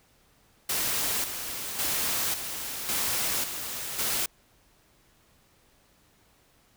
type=noise with tremolo; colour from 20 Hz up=white; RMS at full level=-28 dBFS; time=0.69-4.26 s; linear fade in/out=5 ms; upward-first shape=square; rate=0.91 Hz; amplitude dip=55%; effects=pink hiss -63 dBFS RMS until 6.76 s

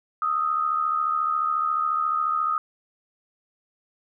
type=tone pair together; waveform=sine; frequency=1244.5 / 1318.7 Hz; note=D#6 / E6; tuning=0 / 0 cents; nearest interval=minor second; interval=100 cents; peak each=-22 / -28 dBFS; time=0.22-2.58 s; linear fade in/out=2 ms; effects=none

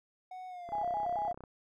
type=tone with pitch glide; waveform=triangle; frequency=740 to 659.3 Hz; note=F#5 to E5; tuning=0 to 0 cents; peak=-40 dBFS; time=0.31-1.32 s; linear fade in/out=5 ms; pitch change=-200 cents; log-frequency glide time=0.48-0.81 s
type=click train; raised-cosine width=1 ms; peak=-33 dBFS; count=25; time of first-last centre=0.69-1.438 s; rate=32.1 Hz
type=tone with vibrato; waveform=sine; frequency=763 Hz; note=G5; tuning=47 cents flat; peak=-31 dBFS; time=0.72-1.33 s; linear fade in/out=10 ms; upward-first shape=square; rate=4.5 Hz; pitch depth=140 cents each way
effects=none

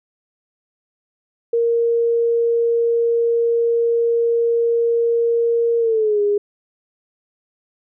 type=tone with pitch glide; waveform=sine; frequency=466.2 to 410.6 Hz; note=A#4 to G#4; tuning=0 to -20 cents; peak=-14 dBFS; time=1.53-6.38 s; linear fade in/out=5 ms; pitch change=-220 cents; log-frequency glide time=5.79-6.21 s; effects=none

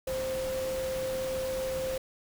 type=tone in noise; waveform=sine; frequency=523.3 Hz; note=C5; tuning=in tune; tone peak=-30 dBFS; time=0.07-1.98 s; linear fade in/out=5 ms; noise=pink; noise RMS=-40 dBFS; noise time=0.07-1.98 s; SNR=+7 dB; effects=none

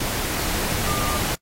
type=tone in noise; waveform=sine; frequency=1200 Hz; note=D6; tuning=37 cents sharp; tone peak=-29 dBFS; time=0.87-1.18 s; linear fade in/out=5 ms; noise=pink; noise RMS=-25 dBFS; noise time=0-1.35 s; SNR=-7 dB; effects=noise-tail reverb RT60 0.1 s tail -22 dB re dry + AAC 48 kbps

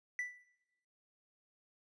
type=tone with exponential decay; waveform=triangle; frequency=1975.5 Hz; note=B6; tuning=in tune; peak=-31 dBFS; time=0.19-0.44 s; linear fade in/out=1 ms; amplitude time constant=54 ms; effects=noise-tail reverb RT60 1.0 s tail -19 dB re dry + resampled to 22050 Hz

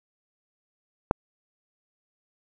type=click; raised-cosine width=1 ms; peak=-5 dBFS; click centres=1.111 s; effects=none

